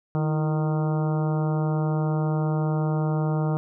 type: harmonic tone with a mistuned harmonic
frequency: 154.2 Hz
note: D#3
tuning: 15 cents flat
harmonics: 1 / 2 / 3 / 4 / 5 / 6 / 7 / 8 / 9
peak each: -22 / -32 / -33 / -35 / -36 / -39 / -43 / -41 / -45 dBFS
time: 0.15-3.57 s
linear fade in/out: 0 ms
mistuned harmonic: 2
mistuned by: +79 cents
effects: none